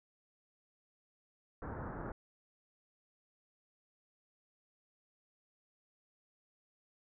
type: low-pass noise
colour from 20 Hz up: pink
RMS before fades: -43 dBFS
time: 1.62-2.12 s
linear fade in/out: 2 ms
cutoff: 1600 Hz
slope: 48 dB/octave
effects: none